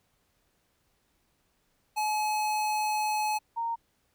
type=tone pair in turn; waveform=square / sine; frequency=852 / 924.7 Hz; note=G#5 / A#5; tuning=+44 / -14 cents; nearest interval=minor second; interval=142 cents; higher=second; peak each=-27 / -28 dBFS; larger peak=first; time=1.96-3.39 / 3.56-3.76 s; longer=first; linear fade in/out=20 ms; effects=pink hiss -72 dBFS RMS until 4.14 s